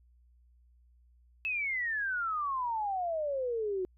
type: exponential sweep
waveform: sine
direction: down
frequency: 2637 to 361.4 Hz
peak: -30 dBFS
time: 1.45-3.85 s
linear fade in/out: 0 ms
effects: added 60 Hz sine -60 dBFS peak until 3.97 s